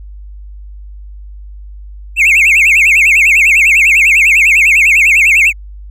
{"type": "tone with vibrato", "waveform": "triangle", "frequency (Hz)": 2400, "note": "D7", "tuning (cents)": 37, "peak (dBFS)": -3, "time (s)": [2.16, 5.53], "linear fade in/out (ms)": 50, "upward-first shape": "sine", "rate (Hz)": 10, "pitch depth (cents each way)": 220, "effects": ["added 50 Hz sine -27 dBFS peak until 5.9 s"]}